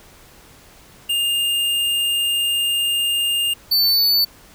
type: tone pair in turn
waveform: square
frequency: 2815 / 4501 Hz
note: F7 / C#8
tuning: +13 / +26 cents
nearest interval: minor sixth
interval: 813 cents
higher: second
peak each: -18 / -14 dBFS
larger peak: second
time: 1.09-3.54 / 3.71-4.25 s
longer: first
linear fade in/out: 10 ms
effects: pink hiss -47 dBFS RMS until 4.54 s